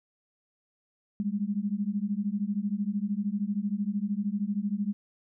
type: beating tone pair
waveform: sine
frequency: 197.7 / 210.7 Hz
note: G3 / G#3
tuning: +15 / +25 cents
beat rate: 13 Hz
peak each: -30 dBFS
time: 1.2-4.93 s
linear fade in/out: 0 ms
effects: none